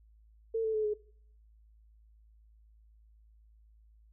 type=tone with pitch steps; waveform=sine; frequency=450.5 / 440.7 / 431.2 / 421.8 Hz; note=A4 / A4 / A4 / G#4; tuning=+41 / +3 / -35 / +27 cents; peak=-28 dBFS; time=0.54-0.94 s; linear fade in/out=10 ms; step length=100 ms; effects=noise-tail reverb RT60 0.6 s tail -21 dB re dry + added 54 Hz sine -58 dBFS peak until 4.12 s